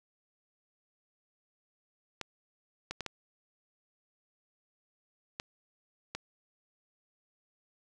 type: clicks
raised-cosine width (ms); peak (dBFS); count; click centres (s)
0.2; -19; 6; 2.213 / 2.91 / 3.007 / 3.063 / 5.399 / 6.15
effects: none